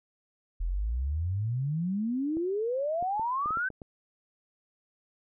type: exponential sweep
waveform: sine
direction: up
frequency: 39.89 to 1568 Hz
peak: -27 dBFS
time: 0.6-3.69 s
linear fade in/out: 10 ms
type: clicks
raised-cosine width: 2 ms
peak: -29 dBFS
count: 8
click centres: 2.37 / 3.026 / 3.196 / 3.459 / 3.507 / 3.572 / 3.703 / 3.818 s
effects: none